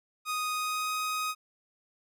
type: tone with pitch glide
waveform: sawtooth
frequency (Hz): 1244.5 to 1253.9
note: D#6 to D#6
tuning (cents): 0 to +13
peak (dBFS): -26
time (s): 0.25-1.35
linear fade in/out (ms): 50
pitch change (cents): +13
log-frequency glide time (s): 0.54-0.92
effects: none